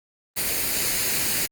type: noise with comb filter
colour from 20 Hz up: white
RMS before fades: -24 dBFS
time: 0.36-1.47 s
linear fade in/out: 20 ms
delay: 0.44 ms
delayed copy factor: +0.5
effects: Opus 24 kbps